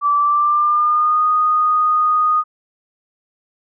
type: tone with pitch glide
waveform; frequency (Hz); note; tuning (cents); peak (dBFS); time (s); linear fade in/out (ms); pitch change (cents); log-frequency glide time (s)
sine; 1161 to 1237.2; D6 to D#6; -20 to -10; -12; 0.01-2.44; 50; +110; 0.16-1.24
effects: none